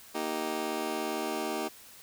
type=chord; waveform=20% pulse; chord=Eb major; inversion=second; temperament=just; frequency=233.3 / 311.1 / 388.9 Hz; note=Bb3 / Eb4 / G4; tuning=+2 / 0 / -14 cents; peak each=-33 / -30 / -30 dBFS; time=0.14-1.69 s; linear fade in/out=20 ms; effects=white hiss -52 dBFS RMS until 2.02 s